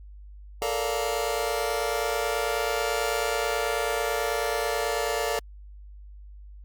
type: chord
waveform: sawtooth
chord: Bb major seventh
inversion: third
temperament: just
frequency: 437 / 466.2 / 582.7 / 699.2 Hz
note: A4 / Bb4 / D5 / F5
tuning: -12 / 0 / -14 / +2 cents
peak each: -27 dBFS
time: 0.62-5.39 s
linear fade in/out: 0 ms
effects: added 50 Hz sine -42 dBFS peak until 6.64 s + Opus 48 kbps